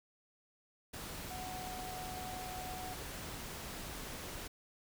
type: tone in noise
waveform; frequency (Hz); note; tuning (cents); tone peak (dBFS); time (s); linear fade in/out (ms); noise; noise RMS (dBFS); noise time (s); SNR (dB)
sine; 738; F#5; -5; -44; 1.3-2.94; 10; pink; -45; 0.93-4.48; -2
effects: none